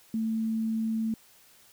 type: tone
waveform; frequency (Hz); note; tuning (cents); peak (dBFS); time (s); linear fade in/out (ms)
sine; 222.6; A3; +20; -26; 0.14-1.14; 2
effects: white hiss -58 dBFS RMS until 1.72 s